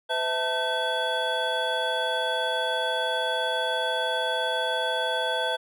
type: tone cluster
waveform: triangle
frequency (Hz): 508 / 654 / 888 / 1531 / 3381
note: B4 / E5 / A5 / G6 / G#7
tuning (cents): +49 / -14 / +16 / -41 / +30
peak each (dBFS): -29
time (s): 0.09-5.57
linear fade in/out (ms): 20
effects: none